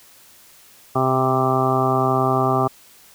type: harmonic tone with a mistuned harmonic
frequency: 130.81 Hz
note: C3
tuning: in tune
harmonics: 1 / 2 / 3 / 4 / 5 / 6 / 7 / 8 / 9 / 10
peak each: -23 / -25 / -23 / -34 / -24 / -23 / -32 / -30 / -22 / -34 dBFS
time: 0.95-2.68 s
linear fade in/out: 10 ms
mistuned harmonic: 1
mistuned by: -21 cents
effects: white hiss -49 dBFS RMS until 3.14 s